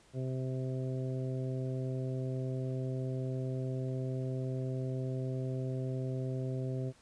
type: harmonic tone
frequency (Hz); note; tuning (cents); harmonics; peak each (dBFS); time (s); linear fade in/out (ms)
130; C3; -11; 1 / 2 / 3 / 4 / 5; -34 / -42 / -42 / -46 / -48; 0.13-6.93; 50
effects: pink hiss -63 dBFS RMS until 7.01 s + resampled to 22050 Hz